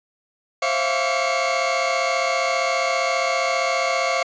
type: tone cluster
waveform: 40% pulse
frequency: 533 / 664 / 699 / 1146 / 2170 Hz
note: C5 / E5 / F5 / D6 / C#7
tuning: +32 / +12 / +1 / -43 / -37 cents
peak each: -25 dBFS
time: 0.62-4.23 s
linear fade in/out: 5 ms
effects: resampled to 16000 Hz